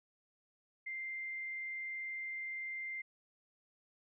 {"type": "tone", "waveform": "sine", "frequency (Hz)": 2093, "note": "C7", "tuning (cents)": 0, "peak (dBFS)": -39, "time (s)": [0.86, 3.02], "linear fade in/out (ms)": 10, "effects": []}